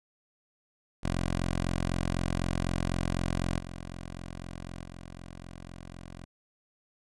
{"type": "tone with level steps", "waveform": "10% pulse", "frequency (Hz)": 43.97, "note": "F1", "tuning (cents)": 13, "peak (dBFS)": [-20, -31, -35], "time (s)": [1.03, 6.25], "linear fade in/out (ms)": 10, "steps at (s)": [3.58, 4.83], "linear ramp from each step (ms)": 20, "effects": ["resampled to 24000 Hz"]}